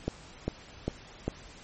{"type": "click train", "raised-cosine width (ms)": 2, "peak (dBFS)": -15, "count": 4, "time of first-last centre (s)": [0.08, 1.28], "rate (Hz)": 2.5, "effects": ["pink hiss -50 dBFS RMS until 1.63 s", "MP3 32 kbps"]}